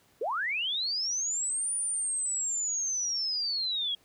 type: linear two-way sweep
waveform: sine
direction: up then down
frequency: 392 to 9530 to 3249 Hz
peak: -28 dBFS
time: 0.21-3.95 s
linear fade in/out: 5 ms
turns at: 1.74 s
effects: pink hiss -64 dBFS RMS until 4.04 s + high-pass 80 Hz 12 dB/octave